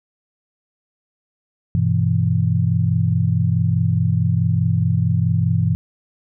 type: chord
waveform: sine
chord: E minor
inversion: first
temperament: just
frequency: 98.89 / 123.61 / 164.81 Hz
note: G2 / B2 / E3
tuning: +16 / +2 / 0 cents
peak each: -19 dBFS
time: 1.75-5.75 s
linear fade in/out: 0 ms
effects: none